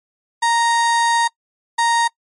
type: tone bursts at uneven times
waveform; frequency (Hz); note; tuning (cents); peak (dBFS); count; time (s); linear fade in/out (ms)
35% pulse; 932.3; A#5; 0; -12; 2; 0.42-1.28 / 1.78-2.08; 10
effects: noise-tail reverb RT60 0.1 s tail -25 dB re dry + MP3 48 kbps